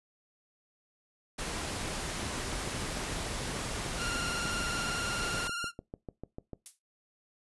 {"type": "noise", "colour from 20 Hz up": "pink", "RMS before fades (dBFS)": -36, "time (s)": [1.38, 5.48], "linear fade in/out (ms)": 10}
{"type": "click train", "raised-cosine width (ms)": 2, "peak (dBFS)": -27, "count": 30, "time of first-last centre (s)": [2.23, 6.533], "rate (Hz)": 6.74}
{"type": "tone with vibrato", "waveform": "sawtooth", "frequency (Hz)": 1396.9, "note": "F6", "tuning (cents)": 0, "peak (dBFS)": -30, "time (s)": [3.97, 5.72], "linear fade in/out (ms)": 50, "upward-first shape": "triangle", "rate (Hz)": 20, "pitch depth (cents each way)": 57}
{"type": "noise with exponential decay", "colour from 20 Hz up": "violet", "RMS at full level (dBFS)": -37, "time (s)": [6.66, 6.79], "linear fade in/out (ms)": 0, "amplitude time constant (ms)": 28}
{"effects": ["noise-tail reverb RT60 0.2 s tail -21 dB re dry", "resampled to 24000 Hz"]}